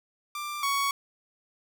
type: tone pair in turn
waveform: sawtooth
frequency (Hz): 1183 / 1116.6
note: D6 / C#6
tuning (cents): +12 / +12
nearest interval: minor second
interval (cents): 100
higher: first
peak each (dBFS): -29 / -21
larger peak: second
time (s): 0.35-0.63 / 0.63-0.91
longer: neither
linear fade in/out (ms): 2
effects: none